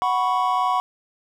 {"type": "chord", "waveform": "triangle", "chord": "F# suspended fourth", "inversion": "none", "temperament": "just", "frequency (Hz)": [740, 986.7, 1110], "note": ["F#5", "B5", "C#6"], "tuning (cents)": [0, -2, 2], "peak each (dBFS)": -21, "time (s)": [0.02, 0.8], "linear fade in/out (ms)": 0, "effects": []}